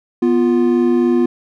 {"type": "tone pair together", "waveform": "triangle", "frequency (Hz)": [245.6, 349.2], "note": ["B3", "F4"], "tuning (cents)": [-9, 0], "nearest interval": "tritone", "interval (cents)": 609, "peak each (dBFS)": -12, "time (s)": [0.22, 1.26], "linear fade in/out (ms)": 5, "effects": []}